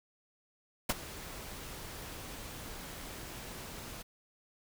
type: noise with ADSR envelope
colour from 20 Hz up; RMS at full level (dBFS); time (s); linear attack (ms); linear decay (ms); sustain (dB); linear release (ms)
pink; -27; 0.89-4.03; 9; 31; -18; 17
effects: none